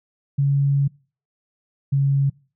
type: tone pair in turn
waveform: sine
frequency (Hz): 140 / 138.55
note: C#3 / C#3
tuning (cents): +18 / -1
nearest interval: unison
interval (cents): 19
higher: first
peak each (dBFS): -15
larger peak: neither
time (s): 0.38-0.88 / 1.92-2.3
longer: first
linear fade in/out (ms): 10
effects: noise-tail reverb RT60 0.4 s tail -25 dB re dry